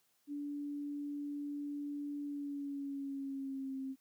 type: tone with pitch glide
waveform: sine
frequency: 289 to 266.5 Hz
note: D4 to C4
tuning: -28 to +32 cents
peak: -38 dBFS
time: 0.27-3.96 s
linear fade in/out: 50 ms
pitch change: -140 cents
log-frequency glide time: 2.22-3.78 s
effects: white hiss -75 dBFS RMS until 4 s + high-pass 80 Hz 12 dB/octave